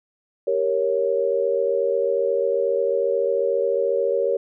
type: chord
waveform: sine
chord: G diminished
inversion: none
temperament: equal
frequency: 392 / 466.2 / 554.4 Hz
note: G4 / Bb4 / Db5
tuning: 0 / 0 / 0 cents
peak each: -25 / -22 / -22 dBFS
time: 0.47-4.37 s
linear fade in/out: 5 ms
effects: none